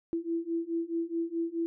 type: beating tone pair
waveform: sine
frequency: 331.2 / 335.9 Hz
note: E4 / E4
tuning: +8 / +33 cents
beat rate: 4.7 Hz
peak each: -33 / -32 dBFS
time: 0.13-1.66 s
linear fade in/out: 0 ms
effects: none